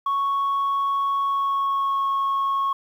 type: tone with pitch glide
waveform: sine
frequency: 1108.7 to 1097.2 Hz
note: C#6 to C#6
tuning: 0 to -18 cents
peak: -18 dBFS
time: 0.06-2.73 s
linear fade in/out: 5 ms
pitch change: -18 cents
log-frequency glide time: 1.22-2.08 s
effects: tanh soft clip ceiling -18 dBFS + 9-bit